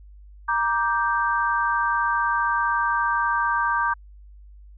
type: chord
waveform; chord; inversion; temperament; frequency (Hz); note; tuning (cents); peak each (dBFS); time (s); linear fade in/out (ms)
sine; G minor; first; just; 940.8 / 1176 / 1568; Bb5 / D6 / G6; +16 / +2 / 0; -24; 0.48-3.94; 10
effects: added 50 Hz sine -43 dBFS peak until 4.77 s